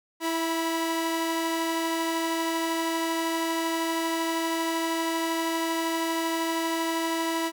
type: tone pair together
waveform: sawtooth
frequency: 329.6 / 976.1 Hz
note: E4 / B5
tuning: 0 / -21 cents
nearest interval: octave + perfect fifth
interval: 1879 cents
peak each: -23 / -27 dBFS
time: 0.2-7.52 s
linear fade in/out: 50 ms
effects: none